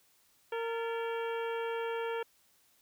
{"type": "harmonic tone with a mistuned harmonic", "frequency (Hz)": 460, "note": "A#4", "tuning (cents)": -23, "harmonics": [1, 2, 3, 4, 5, 6, 7], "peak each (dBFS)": [-34, -40, -44, -46, -48, -50, -51], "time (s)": [0.52, 2.23], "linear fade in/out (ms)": 5, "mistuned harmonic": 4, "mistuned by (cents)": -100, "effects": ["white hiss -68 dBFS RMS until 2.81 s"]}